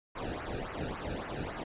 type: noise with flanger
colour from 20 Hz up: brown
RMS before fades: -38 dBFS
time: 0.15-1.64 s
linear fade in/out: 10 ms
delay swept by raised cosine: 0.27 to 0.98 ms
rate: 3.6 Hz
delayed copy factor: -0.9
effects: resampled to 8000 Hz